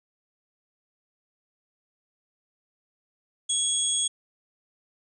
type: tone cluster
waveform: sine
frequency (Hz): 3340 / 6670 / 8470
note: G#7 / G#8 / C9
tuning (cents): +9 / +7 / +20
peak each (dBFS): -27 / -30 / -26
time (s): 3.49-4.08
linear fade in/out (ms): 10
effects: none